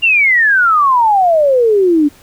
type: exponential sweep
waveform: sine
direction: down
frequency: 2827 to 283.2 Hz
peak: -7 dBFS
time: 0.02-2.09 s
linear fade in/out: 20 ms
effects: pink hiss -44 dBFS RMS until 2.22 s